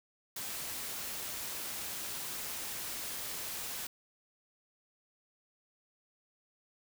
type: noise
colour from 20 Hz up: white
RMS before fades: -40 dBFS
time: 0.36-3.87 s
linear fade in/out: 5 ms
effects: none